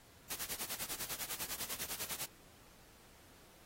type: noise with tremolo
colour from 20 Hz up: white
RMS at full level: -39 dBFS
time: 0.3-2.26 s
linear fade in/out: 5 ms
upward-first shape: sine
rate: 10 Hz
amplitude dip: 85%
effects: pink hiss -62 dBFS RMS until 3.65 s + AAC 48 kbps